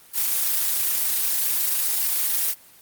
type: noise with amplitude modulation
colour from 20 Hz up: blue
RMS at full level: -21 dBFS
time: 0.13-2.55 s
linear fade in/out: 50 ms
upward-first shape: sine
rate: 27.2 Hz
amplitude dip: 25%
effects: white hiss -50 dBFS RMS until 2.81 s + Opus 24 kbps